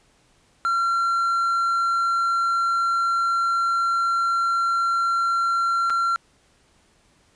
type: tone with dropouts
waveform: triangle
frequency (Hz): 1368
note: F6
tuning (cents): -36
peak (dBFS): -17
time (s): 0.65-6.16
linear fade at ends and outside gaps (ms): 0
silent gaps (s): 5.898-5.903
effects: pink hiss -60 dBFS RMS until 7.35 s + resampled to 22050 Hz